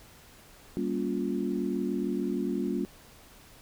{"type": "chord", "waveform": "sine", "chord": "G half-diminished seventh", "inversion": "none", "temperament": "just", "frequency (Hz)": [196, 235.2, 282.2, 352.8], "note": ["G3", "Bb3", "Db4", "F4"], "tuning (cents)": [0, 16, 31, 18], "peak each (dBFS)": -33, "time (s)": [0.77, 2.85], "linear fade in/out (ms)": 0, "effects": ["pink hiss -54 dBFS RMS until 3.61 s"]}